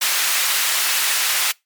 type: high-pass noise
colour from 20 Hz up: pink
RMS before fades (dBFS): -19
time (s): 0.01-1.52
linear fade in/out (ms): 10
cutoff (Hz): 1600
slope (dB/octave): 12
effects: noise-tail reverb RT60 0.2 s tail -24 dB re dry + MP3 96 kbps